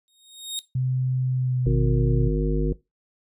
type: tone with exponential growth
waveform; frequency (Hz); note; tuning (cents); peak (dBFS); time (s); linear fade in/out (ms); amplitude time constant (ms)
sawtooth; 3729; A#7; 0; -21; 0.08-0.59; 0; 110
type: tone with pitch glide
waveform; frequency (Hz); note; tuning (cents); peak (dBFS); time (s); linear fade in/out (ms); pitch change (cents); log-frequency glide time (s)
sine; 128.5 to 123.76; C3 to B2; -31 to +4; -21; 0.75-2.28; 5; -65; 1.36-1.86
type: harmonic tone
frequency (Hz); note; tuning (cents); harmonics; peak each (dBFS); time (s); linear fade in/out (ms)
51.4; G#1; -17; 1 / 3 / 5 / 7 / 9; -22 / -26 / -30 / -29 / -30; 1.66-2.73; 5
effects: noise-tail reverb RT60 0.2 s tail -18 dB re dry + resampled to 32000 Hz